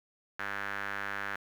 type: tone with band-pass filter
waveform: sawtooth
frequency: 100 Hz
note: G2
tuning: 35 cents sharp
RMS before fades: -37 dBFS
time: 0.39-1.36 s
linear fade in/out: 0 ms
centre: 1600 Hz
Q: 3.7
effects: 9-bit